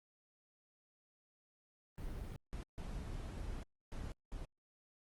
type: noise bursts at uneven times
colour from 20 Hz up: brown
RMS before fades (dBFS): -44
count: 5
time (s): 1.98-2.36 / 2.53-2.63 / 2.78-3.63 / 3.92-4.12 / 4.32-4.45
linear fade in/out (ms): 0
effects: Opus 24 kbps